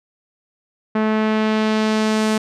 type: tone with low-pass filter sweep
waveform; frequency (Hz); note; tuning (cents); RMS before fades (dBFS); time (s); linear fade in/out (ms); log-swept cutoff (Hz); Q
sawtooth; 216.9; A3; -25; -18; 0.95-2.38; 5; 1800 to 9000; 0.92
effects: none